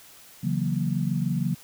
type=chord; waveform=sine; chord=F# dominant seventh; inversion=second; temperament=equal; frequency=138.59 / 164.81 / 185 / 233.1 Hz; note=C#3 / E3 / F#3 / A#3; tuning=0 / 0 / 0 / 0 cents; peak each=-28 / -28 / -28 / -31 dBFS; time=0.43-1.55 s; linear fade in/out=10 ms; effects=white hiss -50 dBFS RMS until 1.63 s